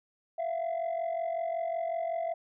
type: tone pair together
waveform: sine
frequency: 665.6 / 711 Hz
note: E5 / F5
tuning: +17 / +31 cents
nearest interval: minor second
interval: 114 cents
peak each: -29 / -33 dBFS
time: 0.38-2.34 s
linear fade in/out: 10 ms
effects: tanh soft clip ceiling -27 dBFS